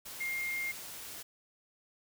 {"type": "tone in noise", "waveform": "sine", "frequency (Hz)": 2122, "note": "C7", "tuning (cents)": 24, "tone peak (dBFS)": -33, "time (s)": [0.2, 0.72], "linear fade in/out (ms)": 10, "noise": "white", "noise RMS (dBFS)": -45, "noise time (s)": [0.05, 1.23], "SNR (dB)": 9, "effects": []}